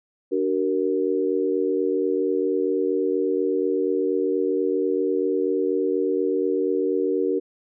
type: chord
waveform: sine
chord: D augmented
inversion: none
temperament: equal with one note detuned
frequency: 293.7 / 378 / 466.2 Hz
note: D4 / F#4 / A#4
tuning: 0 / +37 / 0 cents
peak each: -26 / -23 / -24 dBFS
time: 0.31-7.4 s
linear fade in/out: 20 ms
effects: none